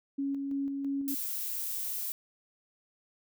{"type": "tone with tremolo", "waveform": "sine", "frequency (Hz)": 277.2, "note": "C#4", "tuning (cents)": 0, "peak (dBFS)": -29, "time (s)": [0.18, 1.15], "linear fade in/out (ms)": 10, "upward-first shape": "square", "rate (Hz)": 3, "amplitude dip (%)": 30}
{"type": "noise", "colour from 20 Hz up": "violet", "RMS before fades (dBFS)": -35, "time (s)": [1.08, 2.12], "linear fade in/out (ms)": 0}
{"effects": []}